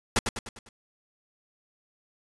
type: noise with echo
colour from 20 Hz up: pink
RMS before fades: -22 dBFS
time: 0.16-0.19 s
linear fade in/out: 2 ms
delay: 100 ms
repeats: 5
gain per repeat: -6 dB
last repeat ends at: 0.69 s
effects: resampled to 22050 Hz